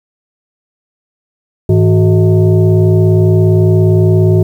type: tone with frequency modulation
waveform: sine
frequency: 103.83 Hz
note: G#2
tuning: in tune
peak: -5 dBFS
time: 1.69-4.43 s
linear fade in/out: 5 ms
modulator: 265 Hz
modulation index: 1.1
effects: 7-bit